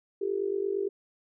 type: tone with amplitude modulation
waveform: sine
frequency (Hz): 395.6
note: G4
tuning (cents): +16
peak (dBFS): -23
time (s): 0.21-0.89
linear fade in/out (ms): 10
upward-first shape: sine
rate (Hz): 48.7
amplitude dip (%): 85
effects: none